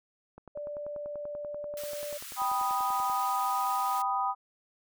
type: click train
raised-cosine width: 1 ms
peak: -33 dBFS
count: 29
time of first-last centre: 0.38-3.098 s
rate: 10.3 Hz
type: tone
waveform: sine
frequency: 587.3 Hz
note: D5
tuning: in tune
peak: -35 dBFS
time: 0.55-2.18 s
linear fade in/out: 10 ms
type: high-pass noise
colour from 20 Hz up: white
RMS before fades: -43 dBFS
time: 1.77-4.02 s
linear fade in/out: 2 ms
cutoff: 1100 Hz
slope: 48 dB/octave
type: chord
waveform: sine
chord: G augmented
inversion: none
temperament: equal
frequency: 784 / 987.8 / 1244.5 Hz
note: G5 / B5 / D#6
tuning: 0 / 0 / 0 cents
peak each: -31 dBFS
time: 2.36-4.35 s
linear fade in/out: 50 ms
effects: none